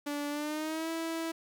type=tone with pitch glide; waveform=sawtooth; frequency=290.2 to 327.6 Hz; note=D4 to E4; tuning=-21 to -11 cents; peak=-29 dBFS; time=0.06-1.32 s; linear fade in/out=10 ms; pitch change=+210 cents; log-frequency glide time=0.29-0.9 s; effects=10-bit